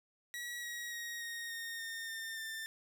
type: tone with pitch steps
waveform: sawtooth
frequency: 1923 / 1903.1 / 1883.4 / 1863.9 / 1844.7 / 1825.6 / 1806.7 / 1788 Hz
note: B6 / A#6 / A#6 / A#6 / A#6 / A#6 / A6 / A6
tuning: -47 / +35 / +17 / -1 / -19 / -37 / +45 / +27 cents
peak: -37 dBFS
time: 0.34-2.66 s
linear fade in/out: 0 ms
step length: 290 ms
effects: none